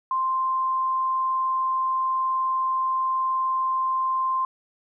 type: tone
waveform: sine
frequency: 1046.5 Hz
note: C6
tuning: in tune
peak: -21 dBFS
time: 0.11-4.45 s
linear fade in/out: 2 ms
effects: none